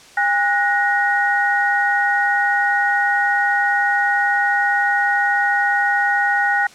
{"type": "tone cluster", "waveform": "sine", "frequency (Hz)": [810, 1465, 1879], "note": ["G#5", "F#6", "A#6"], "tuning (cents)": [-43, -18, 13], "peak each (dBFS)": -19, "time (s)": [0.17, 6.67], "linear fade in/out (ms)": 5, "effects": ["white hiss -44 dBFS RMS until 6.74 s", "low-pass 7000 Hz 12 dB/octave"]}